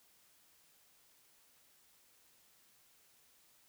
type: silence
effects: white hiss -68 dBFS RMS until 3.68 s